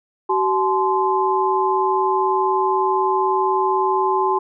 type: tone cluster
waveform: sine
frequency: 379.5 / 858 / 1038 Hz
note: F#4 / A5 / C6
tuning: +44 / -44 / -14 cents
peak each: -20 dBFS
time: 0.29-4.39 s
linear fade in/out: 10 ms
effects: none